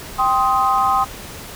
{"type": "chord", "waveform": "sine", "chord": "C minor", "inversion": "second", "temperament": "just", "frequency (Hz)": [784.9, 1046.5, 1255.8], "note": ["G5", "C6", "Eb6"], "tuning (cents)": [2, 0, 16], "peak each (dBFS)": -18, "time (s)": [0.18, 1.05], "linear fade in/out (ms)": 20, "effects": ["pink hiss -34 dBFS RMS until 1.55 s"]}